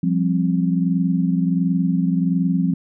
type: chord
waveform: sine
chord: F suspended second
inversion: none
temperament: equal with one note detuned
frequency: 174.61 / 196 / 264.1 Hz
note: F3 / G3 / C4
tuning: 0 / 0 / +16 cents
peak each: -18 / -23 / -22 dBFS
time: 0.03-2.74 s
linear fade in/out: 5 ms
effects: none